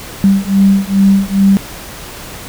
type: beating tone pair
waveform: sine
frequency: 194.8 / 197.2 Hz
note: G3 / G3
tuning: -11 / +11 cents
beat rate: 2.4 Hz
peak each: -10 dBFS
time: 0.24-1.57 s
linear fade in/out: 0 ms
effects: pink hiss -29 dBFS RMS until 2.48 s